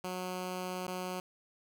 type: tone with dropouts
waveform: 10% pulse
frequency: 183 Hz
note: F#3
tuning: 19 cents flat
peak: -28 dBFS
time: 0.04-1.2 s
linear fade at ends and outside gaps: 2 ms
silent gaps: 0.868-0.879 s
effects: none